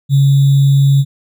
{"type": "tone with sample-and-hold", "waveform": "sine", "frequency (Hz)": 138.59, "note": "C#3", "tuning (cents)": 0, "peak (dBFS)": -6, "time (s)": [0.09, 1.05], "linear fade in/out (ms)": 50, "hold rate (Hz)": 3675, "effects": []}